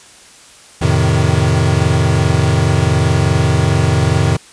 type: chord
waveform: square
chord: F dominant seventh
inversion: none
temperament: equal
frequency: 87.31 / 110 / 130.81 / 155.56 Hz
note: F2 / A2 / C3 / Eb3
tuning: 0 / 0 / 0 / 0 cents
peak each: -17 dBFS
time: 0.81-4.37 s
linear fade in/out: 10 ms
effects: white hiss -41 dBFS RMS until 4.52 s + resampled to 22050 Hz